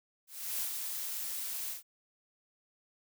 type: noise with ADSR envelope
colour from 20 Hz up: blue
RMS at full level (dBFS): -34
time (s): 0.27-1.83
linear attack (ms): 340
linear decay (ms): 89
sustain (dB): -4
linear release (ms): 130
effects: none